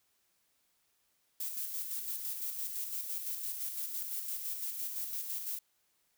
violet noise with tremolo, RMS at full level -37 dBFS, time 1.4-5.59 s, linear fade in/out 5 ms, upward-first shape square, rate 5.9 Hz, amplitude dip 40%, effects white hiss -75 dBFS RMS until 6.17 s

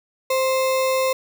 sine tone with sample-and-hold, 523.3 Hz, C5, in tune, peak -17 dBFS, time 0.3-1.13 s, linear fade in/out 5 ms, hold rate 1575 Hz, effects none

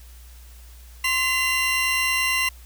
40% pulse tone cluster, 1050 / 2031 / 2772 Hz, C6 / B6 / F7, +6 / +48 / -14 cents, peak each -27 / -23 / -22 dBFS, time 1.04-2.49 s, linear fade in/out 5 ms, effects added 60 Hz sine -42 dBFS peak until 2.65 s + white hiss -52 dBFS RMS until 2.65 s

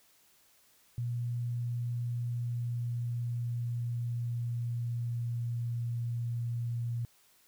sine tone with pitch glide, 120 to 118.28 Hz, B2 to A#2, -49 to +26 cents, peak -31 dBFS, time 0.98-7.05 s, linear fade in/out 0 ms, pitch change -25 cents, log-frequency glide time 2.06-5.82 s, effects white hiss -65 dBFS RMS until 7.47 s

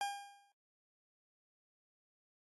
40% pulse tone with exponential decay, 805 Hz, G5, 46 cents sharp, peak -32 dBFS, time 0.01-0.52 s, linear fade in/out 1 ms, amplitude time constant 110 ms, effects AAC 32 kbps

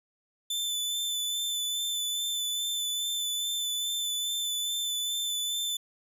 sawtooth tone with vibrato, 3520 Hz, A7, in tune, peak -26 dBFS, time 0.5-5.77 s, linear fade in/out 5 ms, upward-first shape sine, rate 2.4 Hz, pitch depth 18 cents each way, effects none

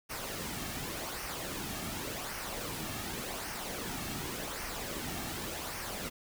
pink noise with flanger, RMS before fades -39 dBFS, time 0.09-6.1 s, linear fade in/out 20 ms, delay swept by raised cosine 0.26 to 2.06 ms, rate 0.88 Hz, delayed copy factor -0.5, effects none

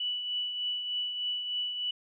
sine tone with tremolo, 2960 Hz, F#7, in tune, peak -28 dBFS, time 0-1.91 s, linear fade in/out 5 ms, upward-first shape triangle, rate 3.3 Hz, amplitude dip 50%, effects none

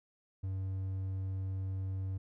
triangle tone, 95.3 Hz, G2, 48 cents flat, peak -32 dBFS, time 0.43-2.18 s, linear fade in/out 10 ms, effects none

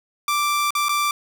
sawtooth tone with dropouts, 1174.7 Hz, D6, in tune, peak -15 dBFS, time 0.28-1.11 s, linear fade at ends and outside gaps 2 ms, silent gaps 0.706-0.751 / 0.885-0.892 s, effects none

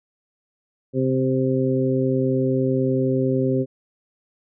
harmonic tone with a mistuned harmonic, 130.81 Hz, C3, in tune, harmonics 1 / 2 / 3 / 4, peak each -23 / -22 / -23 / -26 dBFS, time 0.93-3.66 s, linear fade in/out 50 ms, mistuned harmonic 1, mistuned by +22 cents, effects none

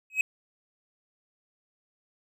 triangle tone with exponential growth, 2546 Hz, D#7, 39 cents sharp, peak -15 dBFS, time 0.1-0.21 s, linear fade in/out 2 ms, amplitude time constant 22 ms, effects none

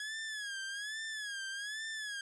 sawtooth tone with vibrato, 1674 Hz, G#6, 13 cents sharp, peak -35 dBFS, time 0-2.21 s, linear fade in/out 2 ms, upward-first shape sine, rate 1.2 Hz, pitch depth 110 cents each way, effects resampled to 22050 Hz + 12-bit

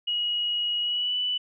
sine tone with pitch glide, 2900 to 2976 Hz, F#7 to F#7, -35 to +9 cents, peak -24 dBFS, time 0.07-1.38 s, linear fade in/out 10 ms, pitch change +44 cents, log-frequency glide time 0.81-1.16 s, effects none

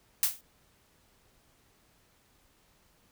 blue noise with exponential decay, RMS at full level -21 dBFS, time 0.23-0.41 s, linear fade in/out 1 ms, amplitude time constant 39 ms, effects pink hiss -66 dBFS RMS until 3.11 s

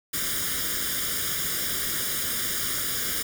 white noise with comb filter, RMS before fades -28 dBFS, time 0.13-3.23 s, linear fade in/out 10 ms, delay 0.58 ms, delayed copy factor +0.85, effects none

